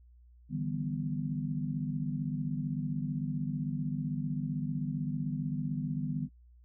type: chord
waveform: sine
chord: E minor seventh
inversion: third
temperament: equal with one note detuned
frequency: 149.14 / 164.81 / 196 / 246.9 Hz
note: D3 / E3 / G3 / B3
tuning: +27 / 0 / 0 / 0 cents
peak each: -34 / -39 / -39 / -37 dBFS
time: 0.49-6.29 s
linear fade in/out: 50 ms
effects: noise-tail reverb RT60 0.1 s tail -20 dB re dry + added 60 Hz sine -55 dBFS peak until 6.64 s